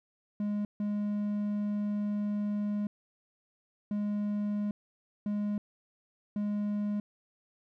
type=tone bursts at uneven times; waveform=triangle; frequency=207 Hz; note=G#3; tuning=5 cents flat; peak=-27 dBFS; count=5; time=0.4-0.65 / 0.8-2.87 / 3.91-4.71 / 5.26-5.58 / 6.36-7 s; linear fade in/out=2 ms; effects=none